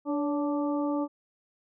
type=harmonic tone with a mistuned harmonic; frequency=292.4 Hz; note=D4; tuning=7 cents flat; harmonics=1 / 2 / 3 / 4; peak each=-27 / -33 / -37 / -39 dBFS; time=0.05-1.08 s; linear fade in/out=50 ms; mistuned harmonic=2; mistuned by=-43 cents; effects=none